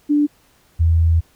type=tone pair in turn; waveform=sine; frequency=293.7 / 82.42 Hz; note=D4 / E2; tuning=0 / 0 cents; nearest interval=octave + minor seventh; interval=2200 cents; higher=first; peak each=-12 / -11 dBFS; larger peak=second; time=0.09-0.27 / 0.79-1.21 s; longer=second; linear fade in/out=20 ms; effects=pink hiss -56 dBFS RMS until 1.35 s